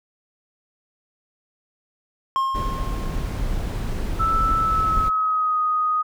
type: tone with exponential decay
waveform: triangle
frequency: 1069 Hz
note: C6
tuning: 37 cents sharp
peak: -15 dBFS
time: 2.36-3.56 s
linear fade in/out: 0 ms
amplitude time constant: 260 ms
type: noise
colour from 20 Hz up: brown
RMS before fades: -25 dBFS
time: 2.54-5.1 s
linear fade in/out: 20 ms
type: tone with pitch glide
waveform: sine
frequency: 1318.5 to 1245.9 Hz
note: E6 to D#6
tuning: 0 to +2 cents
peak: -18 dBFS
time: 4.19-6.03 s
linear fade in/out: 20 ms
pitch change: -98 cents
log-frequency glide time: 4.56-5.59 s
effects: none